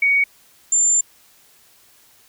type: tone pair in turn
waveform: sine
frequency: 2241 / 7222 Hz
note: C#7 / A8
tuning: +18 / +44 cents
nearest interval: octave + minor sixth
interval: 2026 cents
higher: second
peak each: -13 / -13 dBFS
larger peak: neither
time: 0.02-0.24 / 0.72-1.01 s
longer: second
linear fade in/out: 5 ms
effects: white hiss -53 dBFS RMS until 2.28 s